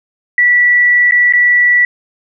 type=tone with dropouts; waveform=sine; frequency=1954 Hz; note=B6; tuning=19 cents flat; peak=-6 dBFS; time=0.38-1.85 s; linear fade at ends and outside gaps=2 ms; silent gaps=1.111-1.121 / 1.325-1.335 s; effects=none